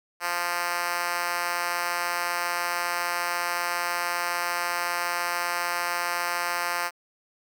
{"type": "tone with high-pass filter", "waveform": "5% pulse", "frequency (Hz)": 174.61, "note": "F3", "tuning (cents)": 0, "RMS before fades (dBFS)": -28, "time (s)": [0.2, 6.91], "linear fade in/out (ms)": 50, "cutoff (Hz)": 770, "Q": 0.92, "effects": []}